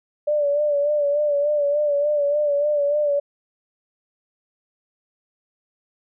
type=tone with vibrato; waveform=sine; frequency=584 Hz; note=D5; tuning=10 cents flat; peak=-17 dBFS; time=0.27-3.2 s; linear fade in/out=10 ms; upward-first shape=sine; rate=3.4 Hz; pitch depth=47 cents each way; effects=none